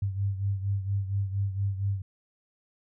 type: beating tone pair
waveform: sine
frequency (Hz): 98 / 102.3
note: G2 / G#2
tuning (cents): 0 / -26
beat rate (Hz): 4.3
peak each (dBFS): -27 / -33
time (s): 0.02-2.02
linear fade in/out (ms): 5
effects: none